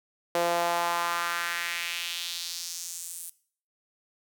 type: tone with high-pass filter sweep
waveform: sawtooth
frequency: 171.7 Hz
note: F3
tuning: 29 cents flat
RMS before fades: -31 dBFS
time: 0.35-3.3 s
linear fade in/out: 2 ms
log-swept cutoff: 520 to 10000 Hz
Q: 2.2
effects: noise-tail reverb RT60 0.5 s tail -19 dB re dry